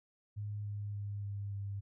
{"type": "tone with pitch steps", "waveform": "sine", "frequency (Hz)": [103.83, 102.82, 101.81, 100.82, 99.83], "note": ["G#2", "G#2", "G#2", "G2", "G2"], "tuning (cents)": [0, -17, -34, 49, 32], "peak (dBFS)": -37, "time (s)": [0.36, 1.81], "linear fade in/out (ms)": 20, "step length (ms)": 290, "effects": []}